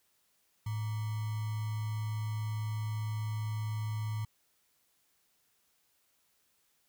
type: tone with sample-and-hold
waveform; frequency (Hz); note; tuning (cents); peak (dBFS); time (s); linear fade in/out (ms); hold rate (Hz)
sine; 108.1; A2; -30; -32; 0.66-4.25; 5; 1050
effects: white hiss -73 dBFS RMS until 6.88 s